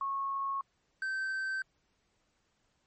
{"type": "tone pair in turn", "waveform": ["sine", "triangle"], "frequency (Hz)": [1096, 1550], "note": ["C#6", "G6"], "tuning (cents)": [-20, -20], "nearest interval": "tritone", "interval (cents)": 600, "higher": "second", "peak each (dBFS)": [-31, -30], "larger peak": "second", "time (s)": [[0.01, 0.61], [1.02, 1.62]], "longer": "neither", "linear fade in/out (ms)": 2, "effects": ["pink hiss -75 dBFS RMS until 2.86 s", "MP3 32 kbps"]}